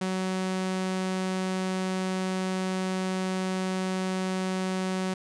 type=tone; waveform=sawtooth; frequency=187.1 Hz; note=F#3; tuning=20 cents sharp; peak=-23 dBFS; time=0.01-5.14 s; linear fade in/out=5 ms; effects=resampled to 22050 Hz